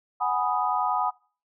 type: chord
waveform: sine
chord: G# minor seventh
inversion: third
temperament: equal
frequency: 740 / 830.6 / 987.8 / 1244.5 Hz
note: F#5 / G#5 / B5 / D#6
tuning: 0 / 0 / 0 / 0 cents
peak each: -28 dBFS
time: 0.2-1.11 s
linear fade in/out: 20 ms
effects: noise-tail reverb RT60 0.4 s tail -24 dB re dry